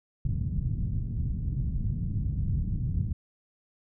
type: low-pass noise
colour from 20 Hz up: white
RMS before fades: -29 dBFS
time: 0.25-3.13 s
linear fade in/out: 5 ms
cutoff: 150 Hz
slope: 24 dB/octave
effects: none